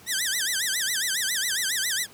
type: tone with vibrato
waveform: 10% pulse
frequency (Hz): 1753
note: A6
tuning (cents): -7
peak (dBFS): -15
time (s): 0.06-2.07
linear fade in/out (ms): 50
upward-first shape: sine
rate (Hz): 7.3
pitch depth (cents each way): 240
effects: pink hiss -50 dBFS RMS until 2.13 s + high-pass 100 Hz 12 dB/octave